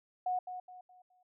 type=tone with echo; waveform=sine; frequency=731 Hz; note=F#5; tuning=21 cents flat; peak=-30 dBFS; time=0.26-0.39 s; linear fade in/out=5 ms; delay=210 ms; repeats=4; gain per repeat=-9 dB; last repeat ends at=1.23 s; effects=none